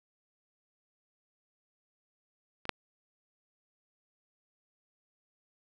clicks, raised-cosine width 0.3 ms, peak -26 / -11 dBFS, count 2, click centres 2.654 / 2.693 s, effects none

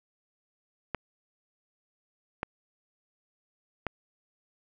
clicks, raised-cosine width 0.5 ms, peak -15 dBFS, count 3, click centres 0.947 / 2.431 / 3.867 s, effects none

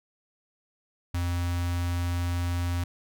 square tone with notch filter, 87.31 Hz, F2, in tune, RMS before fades -28 dBFS, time 1.14-2.84 s, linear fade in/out 5 ms, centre 470 Hz, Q 1.2, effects none

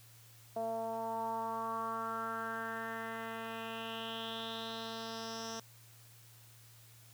10% pulse tone with low-pass filter sweep, 225.8 Hz, A3, 45 cents sharp, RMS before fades -40 dBFS, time 0.56-5.6 s, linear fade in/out 5 ms, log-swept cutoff 670 to 5900 Hz, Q 4.9, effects added 115 Hz sine -59 dBFS peak until 7.13 s + white hiss -61 dBFS RMS until 7.13 s

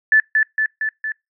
sine tone with echo, 1746 Hz, A6, 14 cents flat, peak -9 dBFS, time 0.12-0.2 s, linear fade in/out 2 ms, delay 230 ms, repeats 4, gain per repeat -3 dB, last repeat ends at 1.12 s, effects noise-tail reverb RT60 0.2 s tail -26 dB re dry

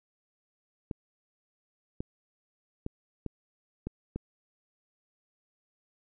clicks, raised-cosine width 3 ms, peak -21 dBFS, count 6, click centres 0.912 / 2.005 / 2.864 / 3.263 / 3.87 / 4.16 s, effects none

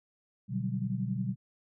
sine chord, G major seventh, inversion first, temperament equal, 123.47 / 146.83 / 185 / 196 Hz, B2 / D3 / F#3 / G3, 0 / 0 / 0 / 0 cents, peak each -34 / -39 / -35 / -35 dBFS, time 0.48-1.36 s, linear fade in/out 50 ms, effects none

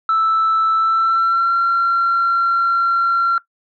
sine tone with pitch glide, 1318.5 to 1368.9 Hz, E6 to F6, 0 to -35 cents, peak -11 dBFS, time 0.09-3.38 s, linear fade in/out 2 ms, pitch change +65 cents, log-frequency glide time 0.75-1.55 s, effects noise-tail reverb RT60 0.1 s tail -18 dB re dry + tanh soft clip ceiling -10 dBFS

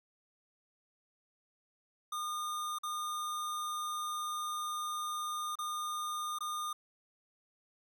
square tone with dropouts, 1217 Hz, D#6, 39 cents flat, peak -36 dBFS, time 2.12-6.73 s, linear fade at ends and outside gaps 5 ms, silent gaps 2.786-2.833 / 5.555-5.587 / 6.387-6.406 s, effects none

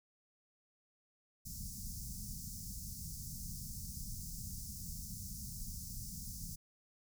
pink band-stop noise, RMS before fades -45 dBFS, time 1.45-6.56 s, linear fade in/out 10 ms, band 210 to 5100 Hz, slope 48 dB/octave, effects none

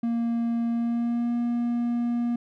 triangle tone with pitch glide, 233.1 to 238.1 Hz, A#3 to A#3, 0 to +37 cents, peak -21 dBFS, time 0.03-2.36 s, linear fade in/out 5 ms, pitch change +37 cents, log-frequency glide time 0.7-1.34 s, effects none

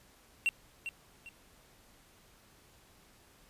triangle tone with echo, 2736 Hz, F7, 36 cents flat, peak -24 dBFS, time 0.46-0.49 s, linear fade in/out 0 ms, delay 400 ms, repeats 2, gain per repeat -10 dB, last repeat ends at 1.29 s, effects pink hiss -62 dBFS RMS until 3.49 s + resampled to 32000 Hz

